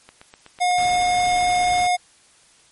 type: click train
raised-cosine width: 0.3 ms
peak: -25 dBFS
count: 6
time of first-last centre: 0.09-0.713 s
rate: 8.03 Hz
type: tone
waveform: square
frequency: 719 Hz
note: F#5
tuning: 50 cents flat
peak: -17 dBFS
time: 0.6-1.97 s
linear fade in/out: 20 ms
type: noise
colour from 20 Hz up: pink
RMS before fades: -35 dBFS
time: 0.78-1.87 s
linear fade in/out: 2 ms
effects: white hiss -54 dBFS RMS until 2.71 s + MP3 48 kbps